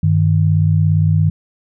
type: tone pair together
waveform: sine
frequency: 98 / 155.4 Hz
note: G2 / D#3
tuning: 0 / -2 cents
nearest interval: minor sixth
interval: 798 cents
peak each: -13 dBFS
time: 0.03-1.3 s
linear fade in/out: 5 ms
effects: none